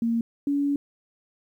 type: tone pair in turn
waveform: sine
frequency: 231.1 / 284.1 Hz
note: A#3 / C#4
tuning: -15 / +43 cents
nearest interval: major third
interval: 358 cents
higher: second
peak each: -21 dBFS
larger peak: neither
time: 0.02-0.21 / 0.47-0.76 s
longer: second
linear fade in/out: 2 ms
effects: 10-bit